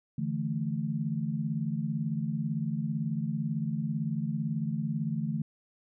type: chord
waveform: sine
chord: D suspended second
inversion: none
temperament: equal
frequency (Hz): 146.83 / 164.81 / 220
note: D3 / E3 / A3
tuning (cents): 0 / 0 / 0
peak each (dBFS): -33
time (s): 0.18-5.42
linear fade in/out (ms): 5
effects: none